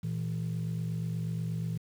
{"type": "tone pair together", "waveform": "sine", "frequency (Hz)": [116.67, 165], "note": ["A#2", "E3"], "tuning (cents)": [2, 2], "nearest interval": "tritone", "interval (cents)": 600, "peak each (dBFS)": [-32, -31], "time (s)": [0.03, 1.78], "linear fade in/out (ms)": 10, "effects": ["tanh soft clip ceiling -27 dBFS", "9-bit"]}